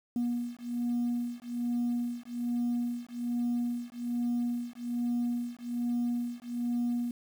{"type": "beating tone pair", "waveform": "sine", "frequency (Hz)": [239.7, 240.9], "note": ["A#3", "B3"], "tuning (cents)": [48, -43], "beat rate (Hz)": 1.2, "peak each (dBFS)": -31, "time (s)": [0.16, 7.11], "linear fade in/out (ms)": 2, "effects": ["tanh soft clip ceiling -25 dBFS", "9-bit"]}